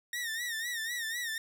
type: tone with vibrato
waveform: sawtooth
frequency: 1859 Hz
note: A#6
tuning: 5 cents flat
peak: -30 dBFS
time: 0.13-1.38 s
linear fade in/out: 2 ms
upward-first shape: sine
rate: 4 Hz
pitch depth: 93 cents each way
effects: 12-bit